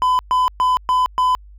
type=tone bursts; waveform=triangle; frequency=1008 Hz; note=B5; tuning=35 cents sharp; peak=-11 dBFS; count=5; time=0.02-1.35 s; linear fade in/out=0 ms; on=170 ms; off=120 ms; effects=added 50 Hz sine -39 dBFS peak until 1.58 s